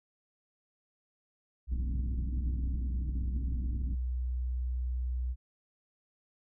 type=tone; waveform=sine; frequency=62.1 Hz; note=B1; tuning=10 cents sharp; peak=-30 dBFS; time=1.67-5.36 s; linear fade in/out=50 ms
type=low-pass noise; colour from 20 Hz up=pink; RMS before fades=-40 dBFS; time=1.71-3.95 s; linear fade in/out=5 ms; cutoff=290 Hz; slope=48 dB/octave
effects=none